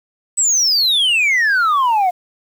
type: exponential sweep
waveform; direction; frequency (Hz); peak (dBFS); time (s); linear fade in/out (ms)
sine; down; 8100 to 701; -9; 0.37-2.11; 20
effects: tanh soft clip ceiling -11 dBFS + 7-bit